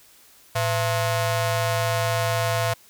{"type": "ring-modulated tone", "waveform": "sawtooth", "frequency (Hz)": 392, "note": "G4", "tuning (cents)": 0, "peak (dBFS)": -14, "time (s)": [0.55, 2.74], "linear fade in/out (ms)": 10, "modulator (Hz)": 280, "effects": ["white hiss -53 dBFS RMS until 2.89 s"]}